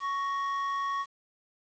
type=tone pair together; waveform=triangle; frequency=1112 / 1870.2 Hz; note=C#6 / A#6; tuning=+5 / +5 cents; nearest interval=major sixth; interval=900 cents; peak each=-27 / -38 dBFS; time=0-1.06 s; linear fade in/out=50 ms; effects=resampled to 16000 Hz + 9-bit